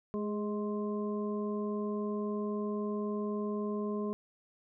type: harmonic tone with a mistuned harmonic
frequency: 210 Hz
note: G#3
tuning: 19 cents sharp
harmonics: 1 / 2 / 3 / 5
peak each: -34 / -36 / -45 / -44 dBFS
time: 0.14-4.13 s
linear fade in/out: 0 ms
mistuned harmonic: 2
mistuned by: -26 cents
effects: none